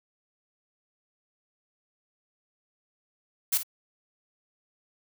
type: noise with echo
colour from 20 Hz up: blue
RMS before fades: -24 dBFS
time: 3.52-3.58 s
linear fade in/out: 10 ms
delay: 53 ms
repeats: 1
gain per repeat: -11 dB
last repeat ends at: 3.633 s
effects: none